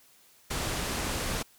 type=low-pass noise; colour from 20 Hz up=pink; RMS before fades=-32 dBFS; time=0.5-1.43 s; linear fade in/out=10 ms; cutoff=12000 Hz; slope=24 dB/octave; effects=white hiss -60 dBFS RMS until 1.58 s